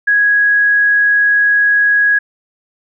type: tone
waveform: sine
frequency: 1661.2 Hz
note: G#6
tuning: in tune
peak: -8 dBFS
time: 0.07-2.19 s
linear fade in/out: 10 ms
effects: none